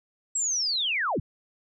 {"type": "linear sweep", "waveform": "sine", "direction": "down", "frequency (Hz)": [7800, 61.3], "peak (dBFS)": -24, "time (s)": [0.35, 1.2], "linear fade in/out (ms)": 5, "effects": []}